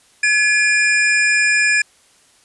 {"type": "tone pair together", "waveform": "square", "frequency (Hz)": [1700, 2404], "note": ["G#6", "D7"], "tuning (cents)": [40, 40], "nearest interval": "tritone", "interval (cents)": 600, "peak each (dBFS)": -16, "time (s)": [0.23, 1.82], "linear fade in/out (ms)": 5, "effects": ["white hiss -53 dBFS RMS until 2.44 s", "resampled to 24000 Hz"]}